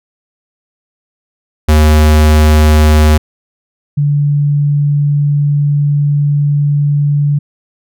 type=tone pair in turn; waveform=square / sine; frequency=76.6 / 144.99 Hz; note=D#2 / D3; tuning=-27 / -22 cents; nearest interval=major seventh; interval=1105 cents; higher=second; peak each=-5 / -8 dBFS; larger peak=first; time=1.68-3.18 / 3.97-7.39 s; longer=second; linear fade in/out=10 ms; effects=none